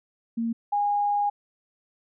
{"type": "tone pair in turn", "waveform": "sine", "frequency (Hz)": [230, 819.6], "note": ["A#3", "G#5"], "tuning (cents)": [-23, -23], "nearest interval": "octave + minor seventh", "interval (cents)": 2200, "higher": "second", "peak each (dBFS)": [-24, -21], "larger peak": "second", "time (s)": [[0.37, 0.53], [0.72, 1.3]], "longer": "second", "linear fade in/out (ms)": 10, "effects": []}